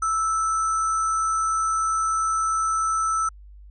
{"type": "tone with sample-and-hold", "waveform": "sine", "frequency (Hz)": 1318.5, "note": "E6", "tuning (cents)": 0, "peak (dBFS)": -20, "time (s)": [0.02, 3.29], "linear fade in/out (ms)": 5, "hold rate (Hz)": 7350, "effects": ["added 50 Hz sine -42 dBFS peak until 3.7 s", "resampled to 24000 Hz"]}